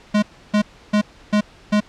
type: tone bursts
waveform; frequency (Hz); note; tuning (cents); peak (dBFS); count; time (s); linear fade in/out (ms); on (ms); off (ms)
square; 209.2; G#3; +13; -14; 5; 0.14-1.805; 10; 85; 310
effects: pink hiss -47 dBFS RMS until 1.88 s + low-pass 5000 Hz 12 dB/octave